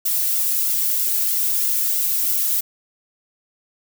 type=noise with flanger; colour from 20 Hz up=violet; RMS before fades=-20 dBFS; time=0.05-2.61 s; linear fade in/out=10 ms; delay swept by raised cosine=1.4 to 2.34 ms; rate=3.1 Hz; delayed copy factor=+0.8; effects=none

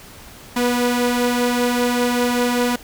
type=tone pair together; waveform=sawtooth; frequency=243 / 491.1 Hz; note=B3 / B4; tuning=-28 / -10 cents; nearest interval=octave; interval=1218 cents; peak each=-14 / -18 dBFS; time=0.56-2.76 s; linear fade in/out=5 ms; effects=pink hiss -41 dBFS RMS until 2.83 s

